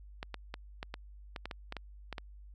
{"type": "clicks", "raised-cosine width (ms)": 0.3, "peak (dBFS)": -23, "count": 12, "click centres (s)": [0.229, 0.343, 0.541, 0.829, 0.941, 1.362, 1.456, 1.512, 1.724, 1.767, 2.127, 2.182], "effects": ["added 50 Hz sine -49 dBFS peak until 2.54 s"]}